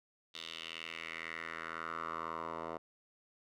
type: tone with band-pass filter sweep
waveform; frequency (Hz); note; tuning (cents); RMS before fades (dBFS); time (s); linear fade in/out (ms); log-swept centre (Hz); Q
10% pulse; 82; E2; -9; -43; 0.34-2.78; 10; 3600 to 790; 3.4
effects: none